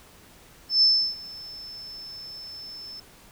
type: tone with ADSR envelope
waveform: sine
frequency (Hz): 5274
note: E8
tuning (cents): 0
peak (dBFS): -14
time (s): 0.69-3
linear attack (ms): 130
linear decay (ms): 330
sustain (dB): -23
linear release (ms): 4
effects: pink hiss -52 dBFS RMS until 3.31 s

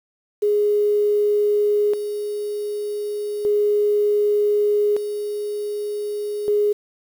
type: tone with tremolo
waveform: sine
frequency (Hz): 415.3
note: G#4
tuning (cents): 0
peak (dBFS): -15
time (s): 0.42-6.73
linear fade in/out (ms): 10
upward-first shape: square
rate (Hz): 0.33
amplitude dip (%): 60
effects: 7-bit

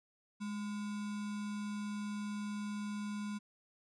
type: tone with sample-and-hold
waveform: sine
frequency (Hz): 207.7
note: G#3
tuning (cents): 0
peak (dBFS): -37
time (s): 0.4-3.39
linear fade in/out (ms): 20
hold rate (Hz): 1225
effects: resampled to 22050 Hz

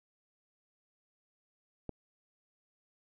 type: click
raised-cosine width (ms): 2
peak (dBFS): -25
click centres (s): 1.893
effects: none

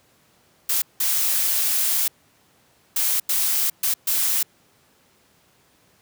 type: noise bursts at uneven times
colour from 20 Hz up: blue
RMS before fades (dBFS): -21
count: 6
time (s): 0.69-0.82 / 1-2.08 / 2.96-3.2 / 3.29-3.7 / 3.83-3.94 / 4.07-4.43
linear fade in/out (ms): 5
effects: pink hiss -59 dBFS RMS until 6.01 s + high-pass 100 Hz 12 dB/octave

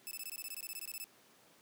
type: tone bursts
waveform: 5% pulse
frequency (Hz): 2617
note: E7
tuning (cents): -13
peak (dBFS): -32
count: 16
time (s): 0.07-1.041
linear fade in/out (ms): 0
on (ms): 41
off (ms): 21
effects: pink hiss -64 dBFS RMS until 1.61 s + high-pass 200 Hz 12 dB/octave

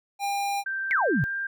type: tone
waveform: square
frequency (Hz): 802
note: G5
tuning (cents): +39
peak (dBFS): -26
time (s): 0.19-0.64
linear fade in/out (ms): 50
type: tone with pitch glide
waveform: sine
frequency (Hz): 1568 to 1590.8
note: G6 to G6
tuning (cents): 0 to +25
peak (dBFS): -27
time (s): 0.66-1.47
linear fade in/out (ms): 5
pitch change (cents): +25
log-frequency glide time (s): 0.92-1.28
type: exponential sweep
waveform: sine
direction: down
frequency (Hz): 2291 to 116.54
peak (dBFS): -21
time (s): 0.91-1.24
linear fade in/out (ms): 0
effects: none

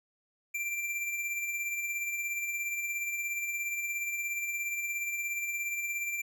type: tone with tremolo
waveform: square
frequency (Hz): 2358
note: D7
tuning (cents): +6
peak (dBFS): -31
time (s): 0.54-6.22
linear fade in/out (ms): 10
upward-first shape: sine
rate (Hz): 17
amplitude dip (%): 40
effects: none

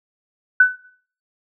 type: tone with exponential decay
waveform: sine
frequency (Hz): 1500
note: F#6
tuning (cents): +23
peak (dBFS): -5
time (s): 0.6-0.85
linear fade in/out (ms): 5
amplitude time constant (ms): 53
effects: noise-tail reverb RT60 0.5 s tail -17 dB re dry

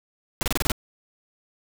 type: noise bursts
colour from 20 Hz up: pink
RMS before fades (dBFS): -23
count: 7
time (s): 0.41-0.718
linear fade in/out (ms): 0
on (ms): 20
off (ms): 28
effects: none

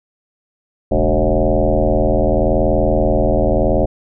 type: tone with frequency modulation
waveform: sine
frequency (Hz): 293.7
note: D4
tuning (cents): 0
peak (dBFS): -11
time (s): 0.91-3.86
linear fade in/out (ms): 10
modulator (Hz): 80.8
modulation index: 4.7
effects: none

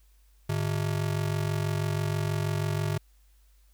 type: ring-modulated tone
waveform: square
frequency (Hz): 128.1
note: C3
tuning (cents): -36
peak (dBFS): -24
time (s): 0.49-2.98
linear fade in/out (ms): 5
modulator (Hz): 23.1
effects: added 50 Hz sine -57 dBFS peak until 3.73 s + white hiss -69 dBFS RMS until 3.73 s

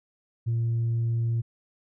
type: tone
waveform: sine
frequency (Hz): 115.8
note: A#2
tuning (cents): -11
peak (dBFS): -21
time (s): 0.46-1.42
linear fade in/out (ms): 20
effects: tanh soft clip ceiling -21 dBFS

